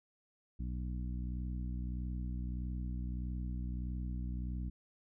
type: harmonic tone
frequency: 61.6 Hz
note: B1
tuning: 4 cents flat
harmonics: 1 / 2 / 3 / 4 / 5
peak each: -37 / -45 / -45 / -50 / -54 dBFS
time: 0.59-4.7 s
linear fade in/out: 10 ms
effects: none